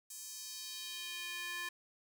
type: tone with high-pass filter sweep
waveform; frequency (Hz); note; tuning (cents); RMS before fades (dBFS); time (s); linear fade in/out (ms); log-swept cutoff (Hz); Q
square; 349.2; F4; 0; -44; 0.1-1.69; 5; 7500 to 1600; 1.7
effects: none